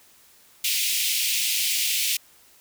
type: high-pass noise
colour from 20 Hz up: pink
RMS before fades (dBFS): -24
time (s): 0.64-2.17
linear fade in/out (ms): 5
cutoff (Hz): 2300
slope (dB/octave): 48
effects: white hiss -55 dBFS RMS until 2.6 s